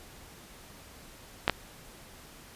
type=clicks; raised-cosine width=0.3 ms; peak=-7 dBFS; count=2; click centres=1.479 / 1.497 s; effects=pink hiss -51 dBFS RMS until 2.55 s + resampled to 32000 Hz